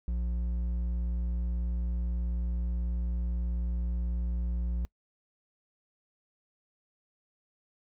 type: tone with hard clipping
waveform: sine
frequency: 59.2 Hz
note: A#1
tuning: 27 cents sharp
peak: -30 dBFS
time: 0.08-4.85 s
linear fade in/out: 0 ms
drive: 6 dB
effects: noise-tail reverb RT60 0.1 s tail -24 dB re dry

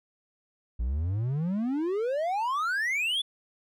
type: exponential sweep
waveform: triangle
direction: up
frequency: 55 to 3520 Hz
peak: -24 dBFS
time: 0.79-3.22 s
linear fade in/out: 10 ms
effects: none

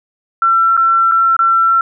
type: tone with dropouts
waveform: sine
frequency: 1349 Hz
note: E6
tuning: 40 cents sharp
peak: -8 dBFS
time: 0.42-1.81 s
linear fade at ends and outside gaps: 2 ms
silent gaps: 0.768-0.775 / 1.114-1.119 / 1.366-1.391 s
effects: none

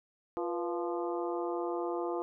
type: harmonic tone with a mistuned harmonic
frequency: 173.7 Hz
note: F3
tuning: 9 cents flat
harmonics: 2 / 3 / 4 / 5 / 6 / 7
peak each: -34 / -38 / -40 / -42 / -44 / -45 dBFS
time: 0.37-2.22 s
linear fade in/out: 0 ms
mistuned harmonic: 3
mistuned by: -98 cents
effects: none

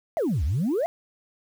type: exponential two-way sweep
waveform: sine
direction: down then up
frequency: 718 to 64 to 718 Hz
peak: -20 dBFS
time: 0.17-0.86 s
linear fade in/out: 0 ms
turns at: 0.44 s
effects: tanh soft clip ceiling -19 dBFS + 8-bit

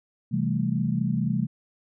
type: chord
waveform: sine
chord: A minor seventh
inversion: first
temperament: equal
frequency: 130.81 / 164.81 / 196 / 220 Hz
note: C3 / E3 / G3 / A3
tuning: 0 / 0 / 0 / 0 cents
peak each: -28 dBFS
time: 0.31-1.47 s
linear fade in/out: 20 ms
effects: none

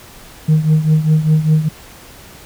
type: tone with tremolo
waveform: sine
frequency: 155.7 Hz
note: D#3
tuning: 2 cents sharp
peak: -4 dBFS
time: 0.48-1.69 s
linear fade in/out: 10 ms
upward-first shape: triangle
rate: 5 Hz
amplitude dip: 85%
effects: tanh soft clip ceiling -6 dBFS + pink hiss -39 dBFS RMS until 2.45 s

